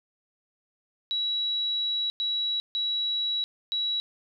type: tone bursts at uneven times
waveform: sine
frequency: 3900 Hz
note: B7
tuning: 23 cents flat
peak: -25 dBFS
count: 4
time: 1.11-2.1 / 2.2-2.6 / 2.75-3.44 / 3.72-4 s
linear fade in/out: 0 ms
effects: none